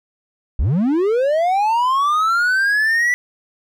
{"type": "linear sweep", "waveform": "triangle", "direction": "up", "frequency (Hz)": [46.25, 1975.5], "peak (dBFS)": -12, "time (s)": [0.59, 3.14], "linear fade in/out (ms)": 0, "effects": []}